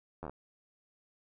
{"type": "slowing click train", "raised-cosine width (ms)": 1, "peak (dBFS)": -27, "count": 6, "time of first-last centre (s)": [0.23, 0.296], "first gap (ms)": 11, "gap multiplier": 1.09, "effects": []}